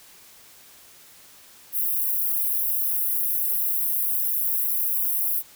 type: high-pass noise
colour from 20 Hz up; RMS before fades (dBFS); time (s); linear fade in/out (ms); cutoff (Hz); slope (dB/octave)
white; -24; 1.72-5.43; 50; 11000; 48
effects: white hiss -50 dBFS RMS until 5.55 s